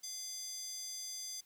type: tone with high-pass filter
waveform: square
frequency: 690 Hz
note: F5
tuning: 21 cents flat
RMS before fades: -44 dBFS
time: 0.03-1.41 s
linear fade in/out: 10 ms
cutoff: 5500 Hz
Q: 7.2
effects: white hiss -69 dBFS RMS until 1.45 s